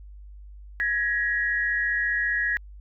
sine tone pair together, 1665.1 / 1900 Hz, G#6 / A#6, +4 / +33 cents, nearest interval major second, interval 229 cents, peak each -25 dBFS, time 0.8-2.57 s, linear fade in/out 0 ms, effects added 50 Hz sine -41 dBFS peak until 2.8 s

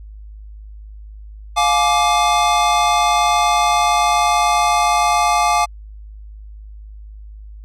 square chord, D diminished, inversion first, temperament just, 704.8 / 845.8 / 1174.7 Hz, F5 / Ab5 / D6, +16 / +31 / 0 cents, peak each -18 dBFS, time 1.56-5.66 s, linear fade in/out 20 ms, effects added 52 Hz sine -33 dBFS peak until 7.64 s + low-pass 9000 Hz 12 dB/octave

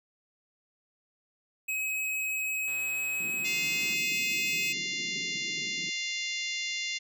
square tone, 2549 Hz, D#7, 41 cents sharp, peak -30 dBFS, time 1.68-4.73 s, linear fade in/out 10 ms
click train, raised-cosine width 0.3 ms, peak -34 dBFS, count 177, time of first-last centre 2.68-3.937 s, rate 140 Hz
pink band-pass noise, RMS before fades -47 dBFS, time 3.19-5.9 s, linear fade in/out 10 ms, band 140 to 420 Hz, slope 96 dB/octave
harmonic tone, 698.5 Hz, F5, in tune, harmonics 3 / 4 / 5 / 6 / 7 / 8 / 9 / 10, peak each -35 / -37 / -39 / -41 / -42 / -43 / -44 / -45 dBFS, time 3.44-6.99 s, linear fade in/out 20 ms
effects none

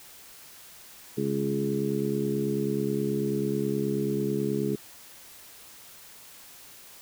harmonic tone with a mistuned harmonic, 69.3 Hz, C#2, in tune, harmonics 2 / 3 / 4 / 5 / 6, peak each -33 / -30 / -34 / -32 / -30 dBFS, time 1.17-4.76 s, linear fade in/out 10 ms, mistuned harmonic 2, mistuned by -15 cents, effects white hiss -49 dBFS RMS until 7.01 s

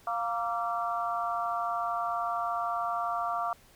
harmonic tone with a mistuned harmonic, 233.1 Hz, A#3, in tune, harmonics 3 / 4 / 5 / 6, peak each -32 / -38 / -32 / -38 dBFS, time 0.07-3.53 s, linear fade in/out 2 ms, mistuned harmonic 6, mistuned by -42 cents, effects pink hiss -59 dBFS RMS until 3.75 s

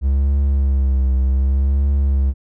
triangle tone with vibrato, 67.4 Hz, C#2, 48 cents flat, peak -11 dBFS, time 0.01-2.34 s, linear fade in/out 50 ms, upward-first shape triangle, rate 0.66 Hz, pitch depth 68 cents each way, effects none

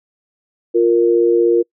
sine tone pair together, 349.8 / 466.2 Hz, F4 / A#4, +3 / 0 cents, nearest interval perfect fourth, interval 497 cents, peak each -12 / -13 dBFS, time 0.74-1.63 s, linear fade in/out 20 ms, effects noise-tail reverb RT60 0.1 s tail -26 dB re dry

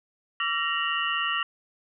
sine tone cluster, 1153 / 1360 / 1872 / 2770 / 2926 Hz, D6 / F6 / A#6 / F7 / F#7, -32 / -46 / +7 / -15 / -20 cents, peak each -31 dBFS, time 0.4-1.43 s, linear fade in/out 2 ms, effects none

